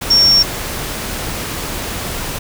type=tone in noise; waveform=sine; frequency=5500 Hz; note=F8; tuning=27 cents flat; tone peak=-7 dBFS; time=0.1-0.43 s; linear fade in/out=10 ms; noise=pink; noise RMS=-23 dBFS; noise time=0.01-2.39 s; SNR=+13 dB; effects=none